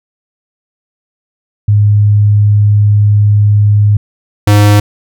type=tone pair in turn; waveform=sine / square; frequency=103.83 / 103.46 Hz; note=G#2 / G#2; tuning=0 / -6 cents; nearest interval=unison; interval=6 cents; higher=first; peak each=-4 dBFS; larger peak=neither; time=1.68-3.97 / 4.47-4.8 s; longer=first; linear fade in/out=5 ms; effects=none